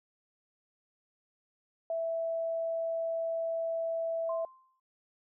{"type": "tone", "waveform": "sine", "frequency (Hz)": 659.3, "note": "E5", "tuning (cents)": 0, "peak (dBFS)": -30, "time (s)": [1.9, 4.45], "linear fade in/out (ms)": 2}
{"type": "tone with exponential decay", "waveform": "sine", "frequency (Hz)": 1045, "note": "C6", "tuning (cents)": -2, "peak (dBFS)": -36, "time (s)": [4.29, 4.8], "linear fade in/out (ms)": 5, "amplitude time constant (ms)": 110}
{"effects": []}